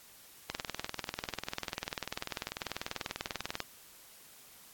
click train, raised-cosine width 0.2 ms, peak -18 dBFS, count 64, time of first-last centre 0.5-3.603 s, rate 20.3 Hz, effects white hiss -56 dBFS RMS until 4.73 s + AAC 64 kbps

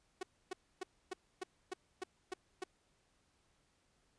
sawtooth tone bursts, 371.2 Hz, F#4, 6 cents sharp, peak -35 dBFS, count 9, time 0.21-2.639 s, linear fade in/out 5 ms, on 21 ms, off 280 ms, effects pink hiss -75 dBFS RMS until 4.18 s + resampled to 22050 Hz

